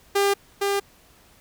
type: tone with echo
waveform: sawtooth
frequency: 399.9 Hz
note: G4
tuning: 35 cents sharp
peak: -14 dBFS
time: 0.15-0.34 s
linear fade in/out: 10 ms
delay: 460 ms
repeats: 1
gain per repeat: -3 dB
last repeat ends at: 0.8 s
effects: pink hiss -55 dBFS RMS until 1.4 s